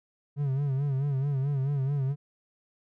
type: tone with vibrato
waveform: triangle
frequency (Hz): 138.3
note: C#3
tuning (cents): -4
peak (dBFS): -23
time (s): 0.36-2.16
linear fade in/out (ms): 50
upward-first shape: sine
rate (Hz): 4.6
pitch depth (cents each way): 89
effects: none